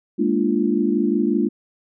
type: chord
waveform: sine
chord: Bb dominant seventh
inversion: third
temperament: equal with one note detuned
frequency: 207.7 / 233.1 / 293.7 / 345.8 Hz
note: Ab3 / Bb3 / D4 / F4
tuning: 0 / 0 / 0 / -17 cents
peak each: -22 dBFS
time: 0.18-1.49 s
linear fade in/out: 20 ms
effects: none